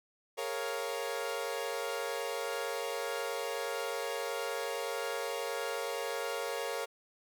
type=chord; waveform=sawtooth; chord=Bb minor seventh; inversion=third; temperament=equal; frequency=415.3 / 466.2 / 554.4 / 698.5 Hz; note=Ab4 / Bb4 / Db5 / F5; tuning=0 / 0 / 0 / 0 cents; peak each=-38 / -34 / -35 / -39 dBFS; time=0.37-6.86 s; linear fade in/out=20 ms; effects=none